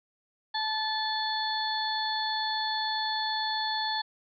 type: harmonic tone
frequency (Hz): 871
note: A5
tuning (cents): -18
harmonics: 1 / 2 / 4 / 5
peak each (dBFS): -31 / -35 / -35 / -33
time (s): 0.54-4.02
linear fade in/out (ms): 10
effects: none